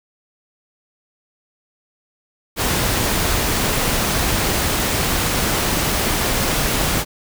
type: noise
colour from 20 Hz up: pink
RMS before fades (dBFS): -19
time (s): 2.56-7.05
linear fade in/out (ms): 50
effects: none